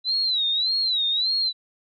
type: tone with vibrato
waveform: sine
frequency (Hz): 3962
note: B7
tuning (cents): +5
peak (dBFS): -20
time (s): 0.04-1.53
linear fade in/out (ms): 50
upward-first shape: sine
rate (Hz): 1.7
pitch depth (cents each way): 140
effects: none